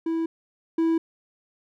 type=tone pair in turn; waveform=triangle; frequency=327.8 / 327.8 Hz; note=E4 / E4; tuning=-10 / -10 cents; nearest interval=unison; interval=0 cents; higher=neither; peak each=-21 / -17 dBFS; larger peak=second; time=0.06-0.26 / 0.78-0.98 s; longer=neither; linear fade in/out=5 ms; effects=none